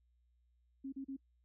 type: tone bursts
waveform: sine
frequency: 270.5 Hz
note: C#4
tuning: 42 cents flat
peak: -40 dBFS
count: 3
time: 0.84-1.167 s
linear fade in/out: 10 ms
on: 85 ms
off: 36 ms
effects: noise-tail reverb RT60 0.1 s tail -23 dB re dry + added 60 Hz sine -70 dBFS peak until 1.44 s